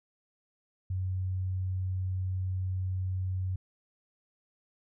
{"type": "tone", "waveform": "sine", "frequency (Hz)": 93.1, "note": "F#2", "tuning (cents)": 11, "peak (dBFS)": -29, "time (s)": [0.9, 3.56], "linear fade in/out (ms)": 5, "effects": []}